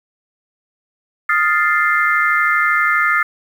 sine chord, F dominant seventh, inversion third, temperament equal, 1244.5 / 1396.9 / 1760 / 2093 Hz, Eb6 / F6 / A6 / C7, 0 / 0 / 0 / 0 cents, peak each -18 dBFS, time 1.29-3.23 s, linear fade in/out 5 ms, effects 7-bit

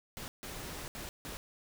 pink noise bursts at uneven times, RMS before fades -43 dBFS, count 4, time 0.17-0.28 / 0.43-0.88 / 0.95-1.09 / 1.25-1.37 s, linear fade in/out 0 ms, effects none

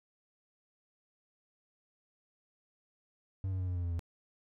triangle tone with pitch steps, 95.6 / 93.63 / 91.71 / 89.82 / 87.97 / 86.16 / 84.39 Hz, G2 / F#2 / F#2 / F2 / F2 / F2 / E2, -43 / +21 / -15 / +49 / +13 / -23 / +41 cents, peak -30 dBFS, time 3.44-3.993 s, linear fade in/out 0 ms, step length 79 ms, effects none

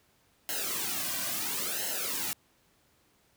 white noise with flanger, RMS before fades -33 dBFS, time 0.49-2.33 s, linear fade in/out 0 ms, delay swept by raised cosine 0.84 to 2.34 ms, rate 0.73 Hz, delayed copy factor -0.8, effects pink hiss -67 dBFS RMS until 3.36 s + high-pass 60 Hz 12 dB/octave

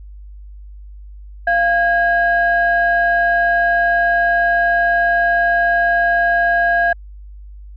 sine tone pair together, 691 / 1637.3 Hz, F5 / G#6, -19 / -25 cents, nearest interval octave + minor third, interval 1494 cents, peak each -14 dBFS, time 1.47-6.93 s, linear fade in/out 5 ms, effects tanh soft clip ceiling -5 dBFS + added 50 Hz sine -33 dBFS peak until 7.76 s

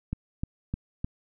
click train, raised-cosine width 5 ms, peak -17 dBFS, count 4, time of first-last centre 0.13-1.045 s, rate 3.28 Hz, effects none

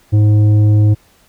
sine tone with tanh clipping, 105.4 Hz, G#2, 26 cents sharp, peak -8 dBFS, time 0.12-0.95 s, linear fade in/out 20 ms, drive 8 dB, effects pink hiss -51 dBFS RMS until 1.28 s

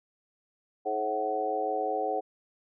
harmonic tone with a mistuned harmonic, 107.2 Hz, A2, 45 cents flat, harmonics 3 / 4 / 5 / 6 / 7, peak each -39 / -33 / -34 / -38 / -30 dBFS, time 0.85-2.21 s, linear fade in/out 20 ms, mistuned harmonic 6, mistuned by +58 cents, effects none

